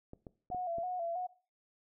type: clicks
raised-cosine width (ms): 2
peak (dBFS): -33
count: 5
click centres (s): 0.134 / 0.268 / 0.502 / 0.547 / 0.784
type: tone with vibrato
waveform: sine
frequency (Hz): 702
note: F5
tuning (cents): +9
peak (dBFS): -34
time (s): 0.51-1.27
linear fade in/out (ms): 10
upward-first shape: square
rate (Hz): 3.1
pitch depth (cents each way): 64
effects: noise-tail reverb RT60 0.4 s tail -19 dB re dry